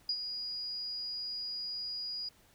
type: tone with ADSR envelope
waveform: sine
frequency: 4891 Hz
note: D#8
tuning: 31 cents flat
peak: -28 dBFS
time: 0.09-2.29 s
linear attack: 3 ms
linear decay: 63 ms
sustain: -8 dB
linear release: 6 ms
effects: pink hiss -64 dBFS RMS until 2.54 s